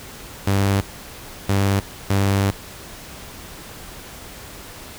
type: tone bursts at uneven times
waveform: sawtooth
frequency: 98.8 Hz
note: G2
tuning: 14 cents sharp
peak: -12 dBFS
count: 3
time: 0.47-0.81 / 1.49-1.8 / 2.1-2.51 s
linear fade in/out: 5 ms
effects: pink hiss -38 dBFS RMS until 4.98 s